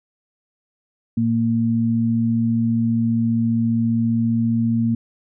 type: tone pair together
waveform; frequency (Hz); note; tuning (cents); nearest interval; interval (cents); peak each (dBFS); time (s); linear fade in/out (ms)
sine; 115.11 / 230; A#2 / A#3; -21 / -23; octave; 1198; -22 / -17; 1.17-4.95; 5
effects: none